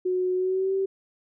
sine tone with pitch glide, 366.7 to 386.3 Hz, F#4 to G4, -15 to -25 cents, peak -22 dBFS, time 0.05-0.86 s, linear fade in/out 10 ms, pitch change +90 cents, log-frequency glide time 0.35-0.74 s, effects none

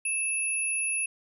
sine tone pair together, 2622 / 10488 Hz, E7 / E9, -10 / -10 cents, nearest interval 2 octaves, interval 2400 cents, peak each -30 / -28 dBFS, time 0.05-1.06 s, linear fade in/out 5 ms, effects none

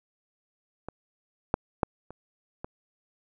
clicks, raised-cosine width 1 ms, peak -22 / -8 / -8 / -28 / -21 dBFS, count 5, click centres 0.886 / 1.541 / 1.832 / 2.106 / 2.645 s, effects none

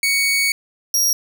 sawtooth tone pair in turn, 2232 / 5644 Hz, C#7 / F8, +11 / +17 cents, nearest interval octave + major third, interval 1606 cents, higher second, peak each -12 dBFS, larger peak neither, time 0.03-0.52 / 0.94-1.13 s, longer first, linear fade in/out 2 ms, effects none

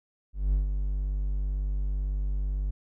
triangle tone with ADSR envelope, 49 Hz, G1, in tune, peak -18 dBFS, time 0.33-2.71 s, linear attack 200 ms, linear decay 130 ms, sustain -6 dB, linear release 10 ms, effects none

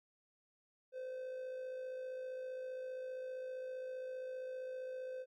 triangle tone with amplitude modulation, 514 Hz, C5, 31 cents flat, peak -38 dBFS, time 0.92-5.26 s, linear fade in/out 50 ms, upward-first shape sine, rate 55.2 Hz, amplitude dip 40%, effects none

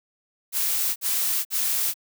blue noise bursts, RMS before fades -24 dBFS, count 3, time 0.52-1.942 s, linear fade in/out 50 ms, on 440 ms, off 51 ms, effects none

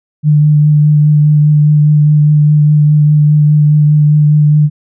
sine tone with vibrato, 149.8 Hz, D3, 35 cents sharp, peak -4 dBFS, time 0.23-4.7 s, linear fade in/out 50 ms, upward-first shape triangle, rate 4.9 Hz, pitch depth 18 cents each way, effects none

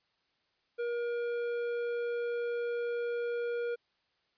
sine tone with tanh clipping, 475.5 Hz, A#4, 34 cents sharp, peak -33 dBFS, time 0.78-3.76 s, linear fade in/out 20 ms, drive 11 dB, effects white hiss -75 dBFS RMS until 4.37 s + resampled to 11025 Hz

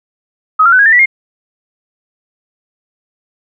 sine tone with pitch steps, 1267 / 1381.7 / 1506.7 / 1643.1 / 1791.8 / 1954 / 2131 Hz, D#6 / F6 / F#6 / G#6 / A6 / B6 / C7, +31 / -19 / +31 / -19 / +31 / -19 / +31 cents, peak -4 dBFS, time 0.59-1.059 s, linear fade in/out 10 ms, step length 67 ms, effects none

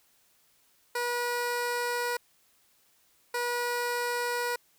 15% pulse tone pair in turn, 483.6 / 483.6 Hz, B4 / B4, -36 / -36 cents, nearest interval unison, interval 0 cents, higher neither, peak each -22 / -22 dBFS, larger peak neither, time 0.95-2.17 / 3.34-4.56 s, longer neither, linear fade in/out 5 ms, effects white hiss -66 dBFS RMS until 4.78 s

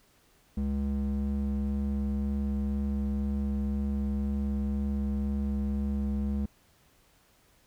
triangle ring-modulated tone, 138.59 Hz, C#3, in tune, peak -22 dBFS, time 0.57-6.46 s, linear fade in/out 5 ms, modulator 68.8 Hz, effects pink hiss -64 dBFS RMS until 7.66 s

